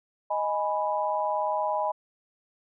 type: chord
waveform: sine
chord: G# minor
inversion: second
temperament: equal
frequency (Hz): 622.3 / 830.6 / 987.8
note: D#5 / G#5 / B5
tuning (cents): 0 / 0 / 0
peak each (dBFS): -29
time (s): 0.3-1.92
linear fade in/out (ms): 10
effects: none